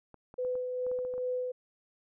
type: clicks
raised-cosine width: 1 ms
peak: -36 dBFS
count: 10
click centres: 0.143 / 0.341 / 0.449 / 0.554 / 0.866 / 0.915 / 0.989 / 1.05 / 1.139 / 1.18 s
type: tone with tremolo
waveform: sine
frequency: 502 Hz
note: B4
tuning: 28 cents sharp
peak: -29 dBFS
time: 0.38-1.52 s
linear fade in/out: 10 ms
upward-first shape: sine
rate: 2.4 Hz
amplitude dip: 35%
effects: none